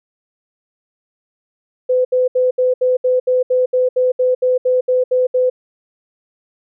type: tone bursts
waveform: sine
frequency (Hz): 506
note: B4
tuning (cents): +42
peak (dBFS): -11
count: 16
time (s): 1.89-5.5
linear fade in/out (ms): 10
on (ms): 160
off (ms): 70
effects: none